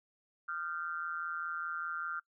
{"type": "tone with amplitude modulation", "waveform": "sine", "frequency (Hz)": 1383, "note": "F6", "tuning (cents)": -17, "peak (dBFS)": -31, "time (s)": [0.48, 2.2], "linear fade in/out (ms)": 10, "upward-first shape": "sine", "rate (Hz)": 165, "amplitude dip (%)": 90, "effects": ["noise-tail reverb RT60 0.1 s tail -24 dB re dry"]}